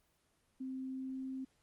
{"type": "tone with pitch glide", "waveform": "sine", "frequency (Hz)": [261.6, 263.3], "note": ["C4", "C4"], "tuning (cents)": [0, 11], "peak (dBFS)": -39, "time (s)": [0.6, 1.45], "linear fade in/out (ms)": 10, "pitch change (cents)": 11, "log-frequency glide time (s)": [0.72, 1.26], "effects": ["pink hiss -75 dBFS RMS until 1.62 s", "Opus 24 kbps"]}